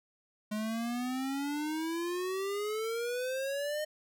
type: exponential sweep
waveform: square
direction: up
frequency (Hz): 210 to 616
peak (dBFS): -33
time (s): 0.51-3.85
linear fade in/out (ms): 10
effects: none